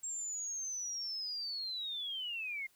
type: linear sweep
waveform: sine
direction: down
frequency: 7540 to 2093 Hz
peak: -37 dBFS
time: 0.03-2.67 s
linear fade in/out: 10 ms
effects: white hiss -69 dBFS RMS until 2.75 s